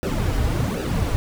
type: noise with flanger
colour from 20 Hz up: brown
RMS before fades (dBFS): -22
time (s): 0.03-1.16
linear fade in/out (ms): 0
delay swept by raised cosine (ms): 0.92 to 5.82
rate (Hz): 1.3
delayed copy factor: -0.9
effects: none